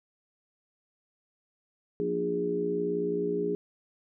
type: harmonic tone with a mistuned harmonic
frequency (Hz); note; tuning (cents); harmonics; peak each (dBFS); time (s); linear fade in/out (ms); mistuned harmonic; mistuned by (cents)
58.8; A#1; +16; 3 / 4 / 5 / 6 / 7; -36 / -40 / -35 / -39 / -28; 2-3.55; 0; 5; +36
effects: none